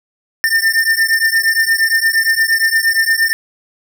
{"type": "beating tone pair", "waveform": "square", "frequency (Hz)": [1797, 1805.6], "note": ["A6", "A6"], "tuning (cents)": [36, 44], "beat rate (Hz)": 8.6, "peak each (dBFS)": -15, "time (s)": [0.44, 3.33], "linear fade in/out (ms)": 0, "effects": []}